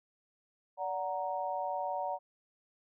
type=chord; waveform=sine; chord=D augmented; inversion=none; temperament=equal with one note detuned; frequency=577.9 / 740 / 932.3 Hz; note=D5 / F#5 / A#5; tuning=-28 / 0 / 0 cents; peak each=-38 / -36 / -37 dBFS; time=0.77-2.19 s; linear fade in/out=50 ms; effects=none